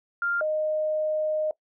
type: tone pair in turn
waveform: sine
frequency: 1396.9 / 617.4 Hz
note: F6 / D#5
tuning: 0 / -14 cents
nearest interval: octave + major second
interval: 1414 cents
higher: first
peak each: -23 dBFS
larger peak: neither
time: 0.22-0.41 / 0.41-1.51 s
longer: second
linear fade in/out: 2 ms
effects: noise-tail reverb RT60 0.1 s tail -20 dB re dry